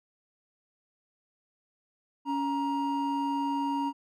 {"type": "tone pair together", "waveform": "triangle", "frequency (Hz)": [279.8, 941], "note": ["C#4", "A#5"], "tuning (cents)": [16, 16], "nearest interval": "octave + major sixth", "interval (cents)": 2100, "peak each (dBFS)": -28, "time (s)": [2.25, 3.93], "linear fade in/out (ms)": 50, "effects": []}